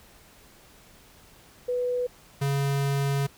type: tone pair in turn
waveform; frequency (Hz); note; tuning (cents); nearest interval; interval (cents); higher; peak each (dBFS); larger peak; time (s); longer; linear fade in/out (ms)
sine / square; 493.9 / 139.4; B4 / C#3; 0 / +10; octave + minor seventh; 2190; first; -24; neither; 1.68-2.07 / 2.41-3.27; second; 10
effects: pink hiss -54 dBFS RMS until 3.37 s